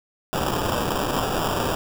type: noise with sample-and-hold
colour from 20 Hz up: violet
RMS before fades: -24 dBFS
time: 0.33-1.75 s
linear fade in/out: 0 ms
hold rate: 2100 Hz
effects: none